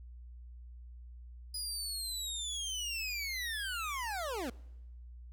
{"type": "linear sweep", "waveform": "25% pulse", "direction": "down", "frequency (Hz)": [4978, 220], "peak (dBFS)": -32, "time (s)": [1.54, 4.5], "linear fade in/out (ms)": 5, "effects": ["noise-tail reverb RT60 1.0 s tail -24 dB re dry", "added 60 Hz sine -47 dBFS peak until 5.32 s"]}